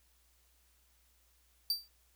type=tone with exponential decay; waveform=45% pulse; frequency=4659 Hz; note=D8; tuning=15 cents flat; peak=-26 dBFS; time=1.7-1.88 s; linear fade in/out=2 ms; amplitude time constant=39 ms; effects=added 60 Hz sine -70 dBFS peak until 2.15 s + white hiss -71 dBFS RMS until 2.15 s